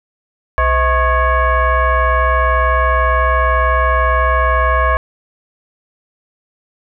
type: tone with frequency modulation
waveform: sine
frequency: 514 Hz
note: C5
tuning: 31 cents flat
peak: -10 dBFS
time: 0.58-4.97 s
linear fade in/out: 0 ms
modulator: 577 Hz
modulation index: 2
effects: none